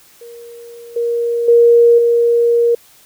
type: tone with level steps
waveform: sine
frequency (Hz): 470.7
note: A#4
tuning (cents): +17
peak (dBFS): -32 / -14 / -5 / -9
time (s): 0.21-2.75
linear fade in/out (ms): 5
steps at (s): 0.96 / 1.48 / 1.98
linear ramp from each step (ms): 5
effects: white hiss -47 dBFS RMS until 3.05 s